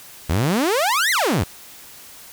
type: exponential two-way sweep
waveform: sawtooth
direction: up then down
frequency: 72.8 to 2131 to 72.8 Hz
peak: -13 dBFS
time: 0.29-1.44 s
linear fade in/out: 10 ms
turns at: 1.11 s
effects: white hiss -42 dBFS RMS until 2.32 s